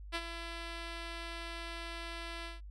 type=tone with ADSR envelope; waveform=5% pulse; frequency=336.1 Hz; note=E4; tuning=34 cents sharp; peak=-21 dBFS; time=0.12-2.61 s; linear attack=32 ms; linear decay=51 ms; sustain=-9 dB; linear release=160 ms; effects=added 50 Hz sine -45 dBFS peak until 2.7 s + low-pass 7000 Hz 12 dB/octave